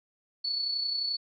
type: tone with amplitude modulation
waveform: sine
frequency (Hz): 4435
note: C#8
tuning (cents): 0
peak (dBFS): -26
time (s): 0.44-1.17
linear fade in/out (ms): 10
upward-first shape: sine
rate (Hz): 31.5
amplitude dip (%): 45
effects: none